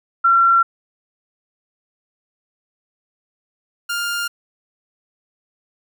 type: tone pair in turn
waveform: sine / sawtooth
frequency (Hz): 1363 / 1403.7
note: F6 / F6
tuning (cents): -43 / +8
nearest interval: minor second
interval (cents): 51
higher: second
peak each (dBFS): -10 / -17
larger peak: first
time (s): 0.24-0.63 / 3.89-4.28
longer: neither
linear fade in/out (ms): 10
effects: none